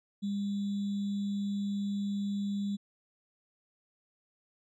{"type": "tone with sample-and-hold", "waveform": "sine", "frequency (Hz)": 201.3, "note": "G3", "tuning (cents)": 46, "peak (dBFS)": -30, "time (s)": [0.22, 2.77], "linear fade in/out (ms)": 20, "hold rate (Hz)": 3675, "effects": ["low-pass 6000 Hz 12 dB/octave"]}